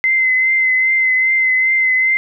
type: tone with vibrato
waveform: sine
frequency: 2059 Hz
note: C7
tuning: 28 cents flat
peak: -11 dBFS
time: 0.04-2.17 s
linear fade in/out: 0 ms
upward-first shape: triangle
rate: 2.5 Hz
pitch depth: 29 cents each way
effects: none